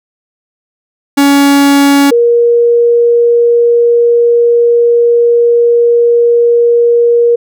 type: tone pair in turn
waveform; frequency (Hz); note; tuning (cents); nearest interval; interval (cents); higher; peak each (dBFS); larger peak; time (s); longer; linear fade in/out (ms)
45% pulse / sine; 281.2 / 472.9; C#4 / A#4; +25 / +25; major sixth; 900; second; -4; neither; 1.17-2.11 / 2.11-7.36; second; 10
effects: none